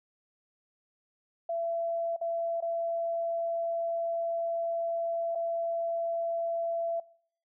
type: tone with dropouts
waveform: sine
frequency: 672 Hz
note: E5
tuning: 33 cents sharp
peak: -29 dBFS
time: 1.49-7 s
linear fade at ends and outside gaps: 5 ms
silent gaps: 2.164-2.212 / 2.605-2.623 / 5.35-5.355 s
effects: noise-tail reverb RT60 0.6 s tail -22 dB re dry